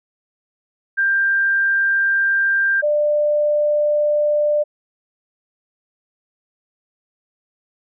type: tone pair in turn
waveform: sine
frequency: 1587 / 594.5 Hz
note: G6 / D5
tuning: +21 / +21 cents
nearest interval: octave + perfect fourth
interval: 1700 cents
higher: first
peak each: -14 dBFS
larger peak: neither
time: 0.97-2.82 / 2.82-4.64 s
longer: first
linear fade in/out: 20 ms
effects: none